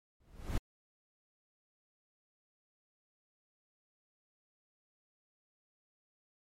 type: noise with exponential growth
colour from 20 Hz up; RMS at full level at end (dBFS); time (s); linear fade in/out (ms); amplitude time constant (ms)
brown; -30; 0.2-0.58; 5; 82
effects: MP3 64 kbps